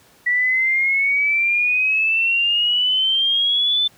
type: exponential sweep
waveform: sine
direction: up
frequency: 1946 to 3542 Hz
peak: -15 dBFS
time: 0.26-3.88 s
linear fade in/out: 10 ms
effects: pink hiss -52 dBFS RMS until 3.97 s + high-pass 100 Hz 12 dB/octave